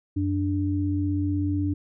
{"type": "tone pair together", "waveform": "sine", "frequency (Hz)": [92.3, 293], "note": ["F#2", "D4"], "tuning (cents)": [-4, -4], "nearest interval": "octave + minor sixth", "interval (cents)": 2000, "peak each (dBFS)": -25, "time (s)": [0.16, 1.74], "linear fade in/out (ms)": 10, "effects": []}